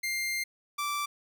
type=tone pair in turn; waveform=sawtooth; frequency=2100 / 1167.7 Hz; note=C7 / D6; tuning=+6 / -10 cents; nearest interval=minor seventh; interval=1016 cents; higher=first; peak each=-26 dBFS; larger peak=neither; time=0.03-0.44 / 0.78-1.06 s; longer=first; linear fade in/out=10 ms; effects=none